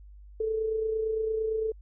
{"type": "tone with amplitude modulation", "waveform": "sine", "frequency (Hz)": 440, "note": "A4", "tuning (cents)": 0, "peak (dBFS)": -24, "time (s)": [0.4, 1.72], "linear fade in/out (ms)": 5, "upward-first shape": "sine", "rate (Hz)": 28.8, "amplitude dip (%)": 45, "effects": ["added 50 Hz sine -46 dBFS peak until 1.81 s"]}